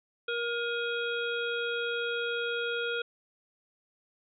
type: harmonic tone with a mistuned harmonic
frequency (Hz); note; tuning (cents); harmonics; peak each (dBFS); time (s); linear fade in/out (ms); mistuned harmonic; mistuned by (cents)
472.8; A#4; +24; 1 / 3 / 5 / 7 / 8; -33 / -33 / -40 / -38 / -47; 0.28-3.02; 5; 5; +97
effects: none